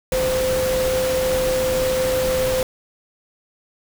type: tone in noise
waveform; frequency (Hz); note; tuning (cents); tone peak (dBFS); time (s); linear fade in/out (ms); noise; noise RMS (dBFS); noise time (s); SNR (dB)
sine; 516; C5; -24; -18; 0.12-2.63; 2; pink; -26; 0.12-2.63; +5
effects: none